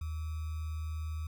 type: tone with sample-and-hold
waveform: sine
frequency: 78.6 Hz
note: D#2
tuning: 18 cents sharp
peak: -34 dBFS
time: 0.01-1.27 s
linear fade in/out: 5 ms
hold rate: 1225 Hz
effects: none